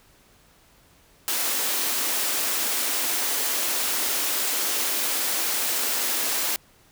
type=high-pass noise; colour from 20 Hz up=white; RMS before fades=-25 dBFS; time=1.28-6.56 s; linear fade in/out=0 ms; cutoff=230 Hz; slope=48 dB/octave; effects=pink hiss -57 dBFS RMS until 6.91 s